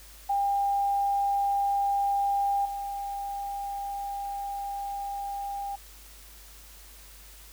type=tone with level steps; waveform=sine; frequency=800 Hz; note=G5; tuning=35 cents sharp; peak=-23 / -31 dBFS; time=0.29-5.76 s; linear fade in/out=10 ms; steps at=2.65 s; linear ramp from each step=5 ms; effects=added 50 Hz sine -50 dBFS peak until 7.52 s + white hiss -51 dBFS RMS until 7.52 s